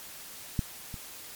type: clicks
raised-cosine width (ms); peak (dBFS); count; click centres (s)
5; -14 / -26; 2; 0.592 / 0.942
effects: white hiss -45 dBFS RMS until 1.35 s + MP3 96 kbps